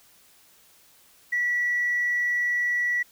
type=tone; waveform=sine; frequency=1945 Hz; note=B6; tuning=27 cents flat; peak=-21 dBFS; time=1.32-3.03 s; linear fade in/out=10 ms; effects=tanh soft clip ceiling -17 dBFS + white hiss -57 dBFS RMS until 3.11 s